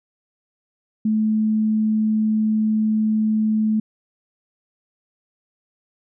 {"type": "tone", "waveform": "sine", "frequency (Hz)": 216.7, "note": "A3", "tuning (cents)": -26, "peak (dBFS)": -16, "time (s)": [1.05, 3.8], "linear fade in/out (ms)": 5, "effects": []}